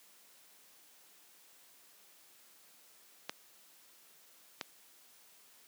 clicks, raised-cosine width 0.2 ms, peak -19 dBFS, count 2, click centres 3.295 / 4.612 s, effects white hiss -62 dBFS RMS until 5.67 s + high-pass 200 Hz 12 dB/octave

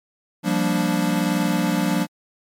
square chord, G minor seventh, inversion third, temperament equal, 174.61 / 196 / 233.1 / 293.7 Hz, F3 / G3 / Bb3 / D4, 0 / 0 / 0 / 0 cents, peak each -24 / -25 / -26 / -25 dBFS, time 0.43-2.07 s, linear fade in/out 50 ms, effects MP3 64 kbps

